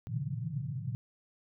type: band-pass noise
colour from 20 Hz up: pink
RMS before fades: -36 dBFS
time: 0.07-0.95 s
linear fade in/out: 0 ms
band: 110 to 170 Hz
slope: 96 dB/octave
effects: none